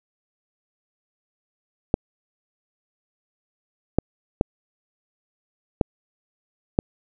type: clicks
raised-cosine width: 2 ms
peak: -3 dBFS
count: 5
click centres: 1.941 / 3.986 / 4.411 / 5.812 / 6.789 s
effects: none